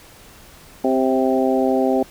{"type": "harmonic tone with a mistuned harmonic", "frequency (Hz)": 130.81, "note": "C3", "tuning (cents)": 0, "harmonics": [2, 3, 4, 5, 6], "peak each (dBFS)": [-19, -21, -22, -23, -24], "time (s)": [0.84, 2.03], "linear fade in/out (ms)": 5, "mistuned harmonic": 4, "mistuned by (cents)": 16, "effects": ["pink hiss -45 dBFS RMS until 2.1 s"]}